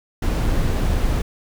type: noise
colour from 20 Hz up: brown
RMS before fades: -19 dBFS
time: 0.22-1.22 s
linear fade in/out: 5 ms
effects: none